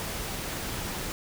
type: noise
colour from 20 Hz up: pink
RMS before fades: -34 dBFS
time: 0-1.12 s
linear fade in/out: 0 ms
effects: none